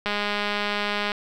click train, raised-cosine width 0.3 ms, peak -10 dBFS, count 219, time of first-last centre 0.06-1.118 s, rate 206 Hz, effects 8-bit

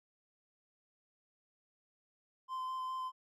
triangle tone with vibrato, 1034 Hz, C6, 21 cents flat, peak -35 dBFS, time 2.48-3.12 s, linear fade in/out 50 ms, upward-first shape square, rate 4.9 Hz, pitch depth 8 cents each way, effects none

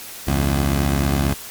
15% pulse beating tone pair, 69.3 / 84.3 Hz, C#2 / E2, 0 / +39 cents, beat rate 15 Hz, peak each -11 / -18 dBFS, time 0.27-1.34 s, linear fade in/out 10 ms, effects white hiss -35 dBFS RMS until 1.5 s + MP3 96 kbps

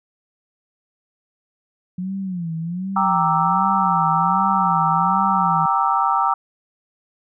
sine tone with vibrato, 177.7 Hz, F3, 30 cents sharp, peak -23 dBFS, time 1.98-5.66 s, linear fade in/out 5 ms, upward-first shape sine, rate 1.3 Hz, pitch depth 160 cents each way
sine chord, E half-diminished seventh, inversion first, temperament equal, 784 / 932.3 / 1174.7 / 1318.5 Hz, G5 / Bb5 / D6 / E6, 0 / 0 / 0 / 0 cents, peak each -21 dBFS, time 2.96-6.34 s, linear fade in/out 5 ms
effects none

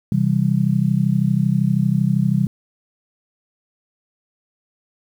sine chord, C major, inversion none, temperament just, 130.81 / 163.52 / 196.22 Hz, C3 / E3 / G3, 0 / -14 / +2 cents, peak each -19 dBFS, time 0.12-2.47 s, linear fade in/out 2 ms, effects 8-bit

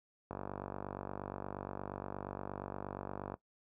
click train, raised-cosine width 1 ms, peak -26 dBFS, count 148, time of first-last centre 0.31-3.341 s, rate 48.5 Hz, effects noise-tail reverb RT60 0.1 s tail -17 dB re dry + high-pass 60 Hz 12 dB/octave

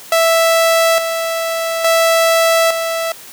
sawtooth tone with tremolo, 659.3 Hz, E5, in tune, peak -6 dBFS, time 0.12-3.12 s, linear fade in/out 2 ms, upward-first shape square, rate 0.58 Hz, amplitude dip 55%, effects white hiss -36 dBFS RMS until 3.32 s + high-pass 100 Hz 12 dB/octave

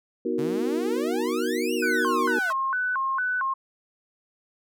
sine chord, B major seventh, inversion none, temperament equal with one note detuned, 246.9 / 315.3 / 370 / 466.2 Hz, B3 / D#4 / F#4 / A#4, 0 / +23 / 0 / 0 cents, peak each -30 / -30 / -28 / -29 dBFS, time 0.25-2.39 s, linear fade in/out 5 ms
sawtooth exponential two-way sweep, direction up then down, 135.7 to 2934 to 620 Hz, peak -29 dBFS, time 0.38-2.53 s, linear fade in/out 10 ms, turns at 1.74 s
sine tone with vibrato, 1265 Hz, D#6, 28 cents sharp, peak -23 dBFS, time 1.82-3.54 s, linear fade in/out 10 ms, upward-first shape square, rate 2.2 Hz, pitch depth 290 cents each way
effects none

